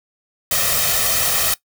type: noise with comb filter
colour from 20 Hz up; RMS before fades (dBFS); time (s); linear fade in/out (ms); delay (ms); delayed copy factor
white; -18; 0.51-1.54; 2; 1.6; +0.65
effects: noise-tail reverb RT60 0.1 s tail -19 dB re dry